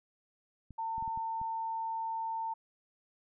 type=clicks; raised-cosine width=5 ms; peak=-36 dBFS; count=6; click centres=0.707 / 0.981 / 1.025 / 1.078 / 1.175 / 1.415 s
type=tone; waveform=sine; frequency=900 Hz; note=A5; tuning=39 cents sharp; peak=-33 dBFS; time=0.78-2.54 s; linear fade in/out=10 ms
effects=none